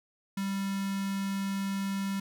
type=tone with notch filter; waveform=square; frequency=196 Hz; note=G3; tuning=in tune; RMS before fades=-32 dBFS; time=0.37-2.2 s; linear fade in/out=5 ms; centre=570 Hz; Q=2; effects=none